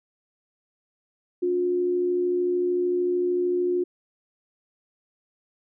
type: tone pair together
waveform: sine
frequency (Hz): 284.4 / 357.7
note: C#4 / F4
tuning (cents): +45 / +41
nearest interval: major third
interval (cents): 396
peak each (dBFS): -33 / -21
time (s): 1.42-3.84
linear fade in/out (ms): 10
effects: none

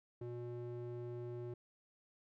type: tone with band-pass filter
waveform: square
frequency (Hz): 120.6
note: B2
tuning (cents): -41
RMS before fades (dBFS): -45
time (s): 0.21-1.54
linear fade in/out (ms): 5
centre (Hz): 290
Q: 2.2
effects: none

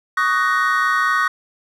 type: chord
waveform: triangle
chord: D# minor seventh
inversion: third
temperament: just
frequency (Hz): 1120.1 / 1244.5 / 1493.4 / 1866.8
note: C#6 / D#6 / F#6 / A#6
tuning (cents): +18 / 0 / +16 / +2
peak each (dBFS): -19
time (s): 0.17-1.28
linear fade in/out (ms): 5
effects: none

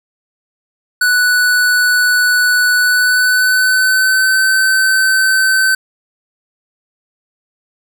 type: tone with pitch glide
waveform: square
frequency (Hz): 1482 to 1534.3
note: F#6 to G6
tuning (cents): +2 to -38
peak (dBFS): -10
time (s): 1.01-5.75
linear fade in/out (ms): 5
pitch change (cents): +60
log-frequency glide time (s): 2.76-4.44
effects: none

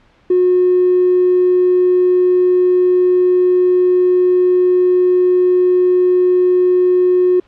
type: tone with tanh clipping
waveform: triangle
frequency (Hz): 362.6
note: F#4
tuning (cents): -35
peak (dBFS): -8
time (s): 0.3-7.4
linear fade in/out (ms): 5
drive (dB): 1
effects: pink hiss -52 dBFS RMS until 7.47 s + low-pass 3000 Hz 12 dB/octave

